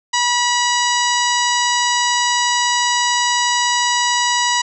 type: harmonic tone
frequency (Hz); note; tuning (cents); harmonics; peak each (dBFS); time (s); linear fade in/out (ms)
971; B5; -30; 1 / 2 / 3 / 4 / 5 / 6 / 7 / 8; -18 / -21 / -23 / -24 / -25 / -26 / -26 / -27; 0.13-4.62; 10
effects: none